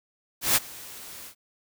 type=noise with ADSR envelope; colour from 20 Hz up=white; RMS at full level=-19 dBFS; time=0.41-1.35 s; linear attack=150 ms; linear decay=29 ms; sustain=-23 dB; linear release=86 ms; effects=none